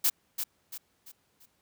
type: noise with echo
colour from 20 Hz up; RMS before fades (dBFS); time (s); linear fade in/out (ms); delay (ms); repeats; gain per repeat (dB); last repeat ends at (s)
blue; -24; 0.04-0.1; 10; 340; 4; -8; 1.46
effects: pink hiss -71 dBFS RMS until 1.61 s + high-pass 80 Hz 12 dB/octave